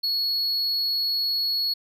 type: tone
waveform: triangle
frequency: 4357 Hz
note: C#8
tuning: 31 cents flat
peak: -21 dBFS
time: 0.03-1.74 s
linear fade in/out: 10 ms
effects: none